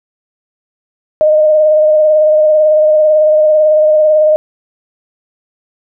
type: tone with vibrato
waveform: sine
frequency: 615 Hz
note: D#5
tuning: 20 cents flat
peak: -5 dBFS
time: 1.21-4.36 s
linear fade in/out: 0 ms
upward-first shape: sine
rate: 18 Hz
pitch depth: 24 cents each way
effects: none